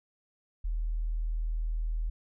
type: tone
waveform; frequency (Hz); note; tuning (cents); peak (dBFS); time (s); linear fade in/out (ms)
sine; 40.05; E1; -49; -28; 0.64-2.1; 10
effects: none